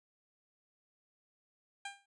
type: tone with exponential decay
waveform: 15% pulse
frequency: 799 Hz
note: G5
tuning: 33 cents sharp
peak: -31 dBFS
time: 1.85-2.06 s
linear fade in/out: 5 ms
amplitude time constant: 44 ms
effects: resampled to 24000 Hz